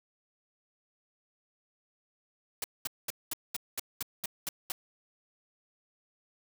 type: noise bursts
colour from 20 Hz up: white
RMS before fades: -34 dBFS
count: 10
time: 2.62-4.72 s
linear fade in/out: 2 ms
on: 21 ms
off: 210 ms
effects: none